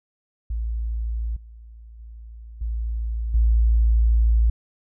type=tone with level steps; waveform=sine; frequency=56.4 Hz; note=A1; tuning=44 cents sharp; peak=-23 / -40 / -37 / -23 / -14 dBFS; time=0.5-4.5 s; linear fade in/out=5 ms; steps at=1.36 / 1.99 / 2.61 / 3.34 s; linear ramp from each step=5 ms; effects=none